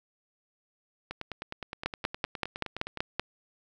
two click trains, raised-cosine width 0.3 ms, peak -12 / -20 dBFS, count 8 / 19, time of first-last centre 1.86-3.196 / 1.11-2.973 s, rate 5.24 / 9.66 Hz, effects none

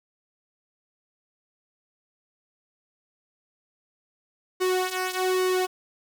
sawtooth tone with flanger, 370 Hz, F#4, in tune, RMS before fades -25 dBFS, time 4.6-5.67 s, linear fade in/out 20 ms, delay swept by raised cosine 1.2 to 3 ms, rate 1.2 Hz, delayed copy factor -0.75, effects 9-bit

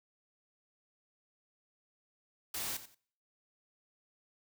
white noise with echo, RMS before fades -38 dBFS, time 2.54-2.77 s, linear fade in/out 5 ms, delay 89 ms, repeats 2, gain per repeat -13 dB, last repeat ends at 2.948 s, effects noise-tail reverb RT60 0.6 s tail -26 dB re dry

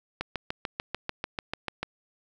click train, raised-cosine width 0.3 ms, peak -14 dBFS, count 12, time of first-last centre 0.21-1.83 s, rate 6.79 Hz, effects 9-bit

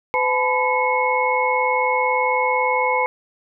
sine tone cluster, 506 / 864 / 1002 / 2184 Hz, B4 / A5 / B5 / C#7, +42 / -32 / +25 / -26 cents, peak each -22 dBFS, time 0.14-3.06 s, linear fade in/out 0 ms, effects none

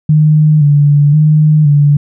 sine tone with vibrato, 149.1 Hz, D3, 27 cents sharp, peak -4 dBFS, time 0.09-1.97 s, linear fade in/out 5 ms, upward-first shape square, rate 0.96 Hz, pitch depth 46 cents each way, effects none

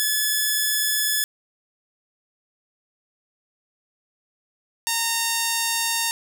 5% pulse tone pair in turn, 1716 / 919.6 Hz, A6 / A#5, -44 / -24 cents, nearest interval major seventh, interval 1080 cents, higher first, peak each -9 dBFS, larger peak neither, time 0-1.24 / 4.87-6.11 s, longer neither, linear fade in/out 0 ms, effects none

